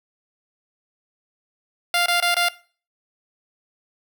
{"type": "tone bursts", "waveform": "10% pulse", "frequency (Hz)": 698.5, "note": "F5", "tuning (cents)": 0, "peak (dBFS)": -9, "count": 4, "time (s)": [1.94, 2.486], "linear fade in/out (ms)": 2, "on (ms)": 120, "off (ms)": 22, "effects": ["noise-tail reverb RT60 0.4 s tail -19 dB re dry"]}